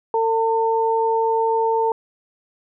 sine tone pair together, 451 / 902 Hz, A4 / A5, +43 / +43 cents, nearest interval octave, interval 1200 cents, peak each -19 dBFS, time 0.14-1.92 s, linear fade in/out 2 ms, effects none

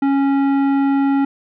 triangle tone with tanh clipping, 276.1 Hz, C#4, 7 cents flat, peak -15 dBFS, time 0.02-1.25 s, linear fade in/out 5 ms, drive 17 dB, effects none

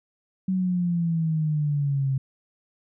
sine exponential sweep, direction down, 189.5 to 132.7 Hz, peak -21 dBFS, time 0.48-2.18 s, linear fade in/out 5 ms, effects none

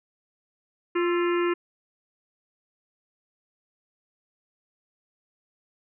harmonic tone with a mistuned harmonic, 349.2 Hz, F4, in tune, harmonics 1 / 3 / 4 / 5 / 6 / 7 / 8, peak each -22 / -32 / -34 / -36 / -38 / -39 / -40 dBFS, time 0.95-1.54 s, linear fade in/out 10 ms, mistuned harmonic 4, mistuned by -70 cents, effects none

